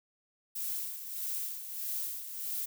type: noise with tremolo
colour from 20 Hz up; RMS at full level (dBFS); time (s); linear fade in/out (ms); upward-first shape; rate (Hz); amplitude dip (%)
violet; -35; 0.55-2.66; 10; sine; 1.6; 60
effects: none